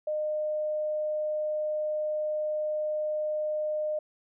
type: tone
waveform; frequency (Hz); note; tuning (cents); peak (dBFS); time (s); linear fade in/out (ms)
sine; 610; D#5; -34; -27; 0.07-3.99; 5
effects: none